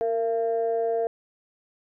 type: tone pair together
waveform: sine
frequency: 459.8 / 680 Hz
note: A#4 / F5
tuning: -24 / -46 cents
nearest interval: perfect fifth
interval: 678 cents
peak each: -23 / -26 dBFS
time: 0.01-1.07 s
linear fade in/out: 0 ms
effects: tanh soft clip ceiling -16 dBFS